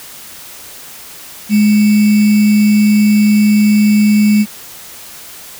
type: tone with sample-and-hold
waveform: sine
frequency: 210 Hz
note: G#3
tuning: 19 cents sharp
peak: -6 dBFS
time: 1.49-4.46 s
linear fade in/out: 50 ms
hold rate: 2450 Hz
effects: white hiss -33 dBFS RMS until 5.59 s